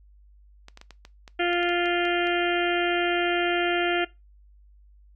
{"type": "clicks", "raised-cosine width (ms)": 0.2, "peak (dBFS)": -26, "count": 12, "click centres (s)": [0.684, 0.774, 0.814, 0.907, 1.051, 1.278, 1.531, 1.63, 1.691, 1.858, 2.053, 2.271]}
{"type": "harmonic tone", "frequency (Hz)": 349.2, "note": "F4", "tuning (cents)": 0, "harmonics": [1, 2, 4, 5, 6, 7, 8, 9], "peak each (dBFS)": [-25, -28, -31, -32, -33, -33, -34, -35], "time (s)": [1.39, 4.05], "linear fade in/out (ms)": 10}
{"effects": ["noise-tail reverb RT60 0.2 s tail -19 dB re dry", "added 50 Hz sine -51 dBFS peak until 5.15 s"]}